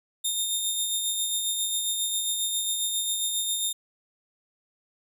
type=tone with tremolo; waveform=15% pulse; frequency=3651 Hz; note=A#7; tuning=37 cents flat; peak=-17 dBFS; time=0.24-3.73 s; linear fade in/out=10 ms; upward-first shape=sine; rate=7.4 Hz; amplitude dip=35%; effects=none